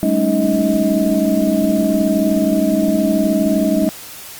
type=tone cluster; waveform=sine; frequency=197.2 / 216.4 / 280.3 / 313.1 / 633 Hz; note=G3 / A3 / C#4 / D#4 / D#5; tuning=+11 / -29 / +19 / +11 / +30 cents; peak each=-19 dBFS; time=0.03-3.89 s; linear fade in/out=0 ms; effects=white hiss -34 dBFS RMS until 4.39 s + Opus 32 kbps